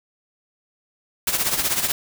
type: noise with tremolo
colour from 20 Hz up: white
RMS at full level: -19 dBFS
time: 1.27-1.92 s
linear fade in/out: 2 ms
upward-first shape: triangle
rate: 16 Hz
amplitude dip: 75%
effects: none